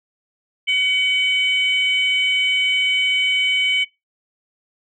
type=tone pair together; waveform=sine; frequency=2262 / 3025 Hz; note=C#7 / F#7; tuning=+34 / +38 cents; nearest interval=perfect fourth; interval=504 cents; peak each=-17 dBFS; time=0.67-3.85 s; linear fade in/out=20 ms; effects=noise-tail reverb RT60 0.2 s tail -19 dB re dry + tanh soft clip ceiling -10 dBFS